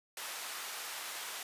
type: high-pass noise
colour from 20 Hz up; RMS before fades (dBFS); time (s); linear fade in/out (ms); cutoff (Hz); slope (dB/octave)
pink; -42; 0.17-1.43; 2; 970; 12
effects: resampled to 32000 Hz